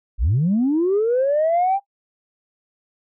sine linear sweep, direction up, 41.2 to 802 Hz, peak -14 dBFS, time 0.18-1.8 s, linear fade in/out 50 ms, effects noise-tail reverb RT60 0.1 s tail -18 dB re dry + tanh soft clip ceiling -12 dBFS

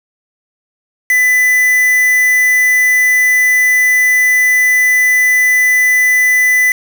triangle tone with quantisation, 2000 Hz, B6, 21 cents sharp, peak -6 dBFS, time 1.1-6.72 s, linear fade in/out 2 ms, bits 3, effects none

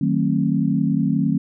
sine chord, D# diminished seventh, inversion none, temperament just, 155.56 / 186.68 / 224 / 268.8 Hz, D#3 / F#3 / A3 / C4, 0 / +16 / +31 / +47 cents, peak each -22 dBFS, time 0.01-1.38 s, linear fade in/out 5 ms, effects none

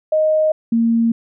sine tone pair in turn, 622.3 / 230 Hz, D#5 / A#3, 0 / -23 cents, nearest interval octave + perfect fourth, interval 1723 cents, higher first, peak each -12 dBFS, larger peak neither, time 0.12-0.52 / 0.72-1.12 s, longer neither, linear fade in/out 5 ms, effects none

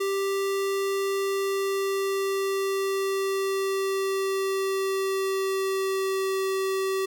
square tone with pitch glide, 392.4 to 384.1 Hz, G4 to G4, +2 to -35 cents, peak -25 dBFS, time 0-7.06 s, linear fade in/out 10 ms, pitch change -37 cents, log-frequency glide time 1.18-6.42 s, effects none

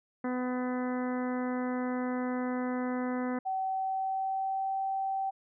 harmonic tone, 251 Hz, B3, 28 cents sharp, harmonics 1 / 2 / 3 / 4 / 5 / 6 / 7 / 8, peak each -31 / -37 / -41 / -43 / -45 / -47 / -48 / -49 dBFS, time 0.24-3.39 s, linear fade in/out 5 ms
sine tone with pitch glide, 762 to 774 Hz, G5 to G5, -49 to -22 cents, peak -29 dBFS, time 3.45-5.31 s, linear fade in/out 20 ms, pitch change +27 cents, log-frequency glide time 3.55-4.79 s
effects none

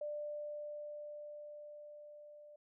sine tone with level ramp, 593 Hz, D5, 17 cents sharp, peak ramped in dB -38 to -54 dBFS, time 0.01-2.56 s, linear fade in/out 5 ms, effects none

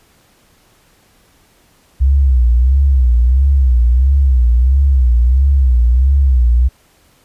sine tone with vibrato, 64 Hz, C2, 38 cents flat, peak -7 dBFS, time 2-6.69 s, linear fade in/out 20 ms, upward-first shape sine, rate 1.5 Hz, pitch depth 140 cents each way, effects pink hiss -52 dBFS RMS until 7.24 s + resampled to 32000 Hz

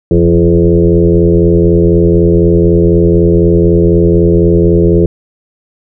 sine tone with frequency modulation, 257 Hz, C4, 31 cents flat, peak -4 dBFS, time 0.11-5.06 s, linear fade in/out 2 ms, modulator 84 Hz, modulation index 2.5, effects none

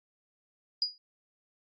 sine tone with exponential decay, 4897 Hz, D#8, 28 cents flat, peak -22 dBFS, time 0.82-0.98 s, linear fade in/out 1 ms, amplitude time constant 33 ms, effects Opus 48 kbps

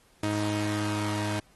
sawtooth tone pair together, 104.75 / 313.9 Hz, G#2 / D#4, +15 / +15 cents, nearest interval octave + perfect fifth, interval 1900 cents, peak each -26 dBFS, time 0.23-1.4 s, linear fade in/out 5 ms, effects pink hiss -62 dBFS RMS until 1.55 s + AAC 32 kbps

